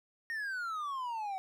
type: exponential sweep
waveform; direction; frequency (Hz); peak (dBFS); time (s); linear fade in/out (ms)
triangle; down; 1864.7 to 750; -33; 0.3-1.38; 0
effects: none